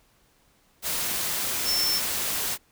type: tone in noise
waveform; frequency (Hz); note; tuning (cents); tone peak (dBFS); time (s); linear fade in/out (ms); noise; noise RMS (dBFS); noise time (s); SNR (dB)
sine; 5360; E8; +28; -23; 1.64-2.01; 50; white; -28; 0.82-2.58; +2
effects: pink hiss -63 dBFS RMS until 2.71 s